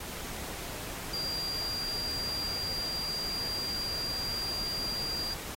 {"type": "tone in noise", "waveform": "sine", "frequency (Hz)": 4763, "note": "D8", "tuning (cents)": 24, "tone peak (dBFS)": -32, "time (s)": [1.13, 5.34], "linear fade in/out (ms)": 5, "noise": "pink", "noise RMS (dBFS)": -40, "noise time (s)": [0, 5.55], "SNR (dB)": 5, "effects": ["AAC 48 kbps"]}